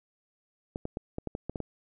clicks, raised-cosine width 2 ms, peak -20 dBFS, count 9, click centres 0.759 / 0.854 / 0.971 / 1.184 / 1.273 / 1.351 / 1.496 / 1.558 / 1.603 s, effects none

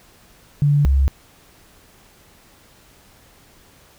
sine tone pair in turn, 144.7 / 68.14 Hz, D3 / C#2, -25 / -29 cents, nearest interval octave + minor second, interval 1304 cents, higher first, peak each -12 dBFS, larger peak neither, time 0.62-0.85 / 0.85-1.08 s, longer neither, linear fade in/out 0 ms, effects pink hiss -51 dBFS RMS until 3.98 s

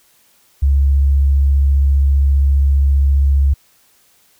sine tone with vibrato, 69.3 Hz, C#2, in tune, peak -9 dBFS, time 0.62-3.54 s, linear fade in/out 10 ms, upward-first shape triangle, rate 15 Hz, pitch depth 16 cents each way, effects white hiss -54 dBFS RMS until 4.39 s

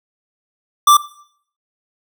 square tone, 1174.7 Hz, D6, in tune, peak -7 dBFS, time 0.87-0.97 s, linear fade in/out 5 ms, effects noise-tail reverb RT60 0.6 s tail -17 dB re dry

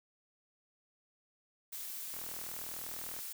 blue noise, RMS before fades -43 dBFS, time 1.72-3.33 s, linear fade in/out 10 ms
click train, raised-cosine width 0.5 ms, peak -33 dBFS, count 43, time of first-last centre 2.14-3.19 s, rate 40 Hz
effects none

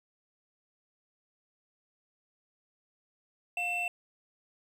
triangle tone pair together, 710 / 2681 Hz, F5 / E7, +28 / +29 cents, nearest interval octave + major seventh, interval 2301 cents, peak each -35 / -29 dBFS, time 3.57-3.88 s, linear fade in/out 2 ms, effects none

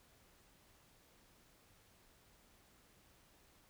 silence, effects pink hiss -68 dBFS RMS until 3.69 s

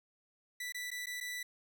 sawtooth tone with dropouts, 1974 Hz, B6, 1 cent flat, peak -35 dBFS, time 0.6-1.43 s, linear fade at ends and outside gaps 5 ms, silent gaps 0.723-0.745 / 0.905-0.914 / 1.059-1.068 / 1.203-1.209 s, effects none

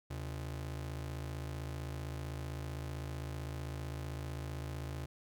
45% pulse ring-modulated tone, 104.2 Hz, G#2, 6 cents sharp, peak -36 dBFS, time 0.1-5.06 s, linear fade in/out 10 ms, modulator 27.8 Hz, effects none

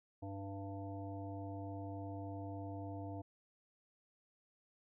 harmonic tone with a mistuned harmonic, 98.7 Hz, G2, 12 cents sharp, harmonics 1 / 3 / 5 / 7 / 9, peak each -45 / -47 / -54 / -50 / -56 dBFS, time 0.22-3.22 s, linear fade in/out 10 ms, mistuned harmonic 7, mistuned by -18 cents, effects none

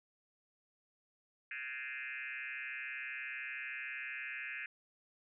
sine tone with frequency modulation, 2093 Hz, C7, in tune, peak -40 dBFS, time 1.51-4.66 s, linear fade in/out 2 ms, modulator 133 Hz, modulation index 4.1, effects none

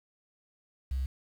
sine tone, 65.9 Hz, C2, 13 cents sharp, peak -27 dBFS, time 0.91-1.06 s, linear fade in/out 5 ms, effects tanh soft clip ceiling -26 dBFS + 9-bit

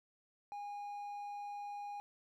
triangle tone, 818 Hz, G#5, 26 cents flat, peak -40 dBFS, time 0.52-2 s, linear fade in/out 0 ms, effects none

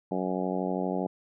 harmonic tone, 92.5 Hz, F#2, in tune, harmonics 2 / 3 / 4 / 5 / 6 / 7 / 8 / 9, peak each -32 / -34 / -35 / -36 / -37 / -37 / -38 / -39 dBFS, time 0.11-1.07 s, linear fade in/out 5 ms, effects none

